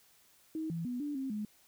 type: tone with pitch steps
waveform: sine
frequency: 317 / 166.4 / 246.1 / 292 / 267 / 210.9 Hz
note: D#4 / E3 / B3 / D4 / C4 / G#3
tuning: +32 / +17 / -6 / -10 / +35 / +27 cents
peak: -34 dBFS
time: 0.55-1.45 s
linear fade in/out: 2 ms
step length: 150 ms
effects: white hiss -65 dBFS RMS until 1.67 s